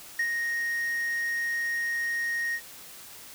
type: tone with ADSR envelope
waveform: triangle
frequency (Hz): 1866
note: A#6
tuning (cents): +1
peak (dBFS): -21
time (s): 0.19-2.61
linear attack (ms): 5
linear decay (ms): 68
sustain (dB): -4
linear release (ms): 67
effects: white hiss -46 dBFS RMS until 3.34 s